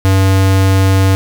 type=tone; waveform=square; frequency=96 Hz; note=G2; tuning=36 cents flat; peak=-8 dBFS; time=0.05-1.15 s; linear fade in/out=0 ms; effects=none